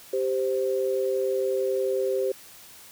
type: tone pair together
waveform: sine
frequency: 391.1 / 522 Hz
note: G4 / C5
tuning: -4 / -4 cents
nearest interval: perfect fourth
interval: 500 cents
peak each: -25 / -26 dBFS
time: 0.13-2.32 s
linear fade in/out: 5 ms
effects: white hiss -48 dBFS RMS until 2.91 s